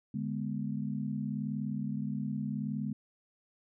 sine chord, G# diminished, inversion second, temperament equal with one note detuned, 146.07 / 207.7 / 246.9 Hz, D3 / G#3 / B3, -9 / 0 / 0 cents, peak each -37 / -35 / -38 dBFS, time 0.14-2.93 s, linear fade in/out 5 ms, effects none

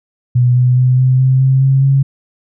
sine tone with pitch steps, 123.47 / 125.27 / 127.09 / 128.94 / 130.81 / 132.71 / 134.64 / 136.6 Hz, B2 / B2 / C3 / C3 / C3 / C3 / C3 / C#3, 0 / +25 / -50 / -25 / 0 / +25 / +50 / -25 cents, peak -7 dBFS, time 0.35-2.03 s, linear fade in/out 10 ms, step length 210 ms, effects none

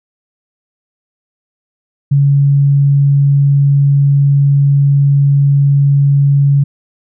sine tone, 140.7 Hz, C#3, 26 cents sharp, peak -6 dBFS, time 2.11-6.64 s, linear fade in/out 10 ms, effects none

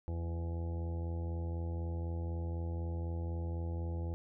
harmonic tone with a mistuned harmonic, 84 Hz, E2, 33 cents sharp, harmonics 1 / 2 / 3 / 4 / 5 / 6 / 7 / 8 / 9 / 10, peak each -35 / -46 / -56 / -47 / -58 / -50 / -61 / -60 / -61 / -56 dBFS, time 0.08-4.14 s, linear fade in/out 0 ms, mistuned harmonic 2, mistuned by +20 cents, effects none

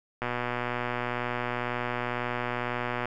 click train, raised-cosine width 0.5 ms, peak -15 dBFS, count 347, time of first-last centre 0.22-3.056 s, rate 122 Hz, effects none

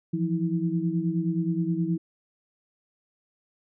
sine tone cluster, 166 / 175.5 / 324.1 Hz, E3 / F3 / E4, +12 / +9 / -29 cents, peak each -28 / -27 / -29 dBFS, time 0.13-1.98 s, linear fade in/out 10 ms, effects none

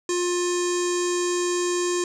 square tone with low-pass filter, 353.7 Hz, F4, 22 cents sharp, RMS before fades -24 dBFS, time 0.09-2.04 s, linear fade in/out 2 ms, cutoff 7200 Hz, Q 5.6, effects none

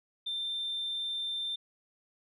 sine tone, 3578 Hz, A7, 28 cents sharp, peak -31 dBFS, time 0.26-1.56 s, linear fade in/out 10 ms, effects tanh soft clip ceiling -28 dBFS

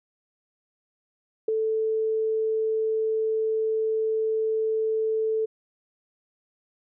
sine tone with ADSR envelope, 440 Hz, A4, in tune, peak -17 dBFS, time 1.48-5.46 s, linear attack 6 ms, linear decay 4 ms, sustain -5 dB, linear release 14 ms, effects none

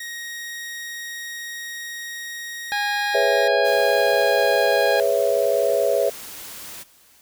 sawtooth tone, 1878 Hz, A#6, 12 cents sharp, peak -27 dBFS, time 0-3.48 s, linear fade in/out 5 ms
harmonic tone, 821 Hz, G#5, 20 cents flat, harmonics 1 / 2 / 3 / 4 / 5 / 6, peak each -25 / -24 / -32 / -34 / -32 / -39 dBFS, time 2.72-5 s, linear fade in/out 0 ms
sine chord, C# minor seventh, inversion second, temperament equal, 415.3 / 493.9 / 554.4 / 659.3 Hz, G#4 / B4 / C#5 / E5, 0 / 0 / 0 / 0 cents, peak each -24 / -23 / -21 / -22 dBFS, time 3.14-6.1 s, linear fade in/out 10 ms
white noise, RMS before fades -37 dBFS, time 3.64-6.84 s, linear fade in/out 20 ms
effects white hiss -54 dBFS RMS until 7.21 s

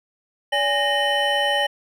triangle tone cluster, 573 / 824 / 1856 / 3020 Hz, D5 / G#5 / A#6 / F#7, -43 / -14 / -8 / +35 cents, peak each -22 dBFS, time 0.52-1.67 s, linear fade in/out 10 ms, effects none

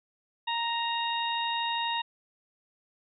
harmonic tone, 932.3 Hz, A#5, in tune, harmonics 1 / 2 / 3 / 4, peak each -30 / -37 / -35 / -34 dBFS, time 0.47-2.02 s, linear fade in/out 10 ms, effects none

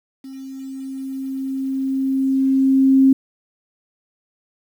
sine tone with level ramp, 267.3 Hz, C4, 37 cents sharp, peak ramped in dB -32 to -8 dBFS, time 0.24-3.13 s, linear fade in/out 5 ms, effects 8-bit

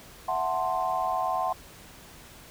sine chord, F# half-diminished seventh, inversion third, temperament equal, 659.3 / 740 / 880 / 1046.5 Hz, E5 / F#5 / A5 / C6, 0 / 0 / 0 / 0 cents, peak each -33 / -28 / -34 / -30 dBFS, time 0.28-1.53 s, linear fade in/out 5 ms, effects pink hiss -49 dBFS RMS until 2.5 s

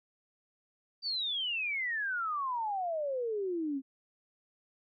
sine exponential sweep, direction down, 4699 to 261.6 Hz, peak -31 dBFS, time 1.02-3.82 s, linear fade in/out 50 ms, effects none

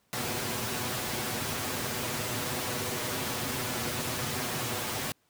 pink noise with comb filter, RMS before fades -32 dBFS, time 0.13-5.12 s, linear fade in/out 0 ms, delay 8.1 ms, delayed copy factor +0.6, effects pink hiss -70 dBFS RMS until 5.29 s + high-pass 100 Hz 12 dB/octave

